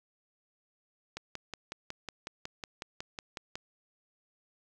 click train, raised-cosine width 0.2 ms, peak -21 dBFS, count 14, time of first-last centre 1.17-3.555 s, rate 5.45 Hz, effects none

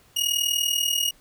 sawtooth tone with amplitude modulation, 2876 Hz, F#7, 50 cents flat, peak -15 dBFS, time 0.16-1.11 s, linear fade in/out 10 ms, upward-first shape sine, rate 40.3 Hz, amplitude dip 75%, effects pink hiss -57 dBFS RMS until 1.2 s

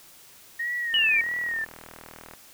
sine tone with vibrato, 1851 Hz, A#6, 13 cents flat, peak -26 dBFS, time 0.59-1.65 s, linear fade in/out 10 ms, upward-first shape sine, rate 1.6 Hz, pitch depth 84 cents each way
sine exponential sweep, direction down, 2990 to 2266 Hz, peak -19 dBFS, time 0.94-1.21 s, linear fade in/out 2 ms
click train, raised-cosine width 0.5 ms, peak -27 dBFS, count 57, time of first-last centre 0.94-2.337 s, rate 40.1 Hz
effects white hiss -51 dBFS RMS until 2.53 s

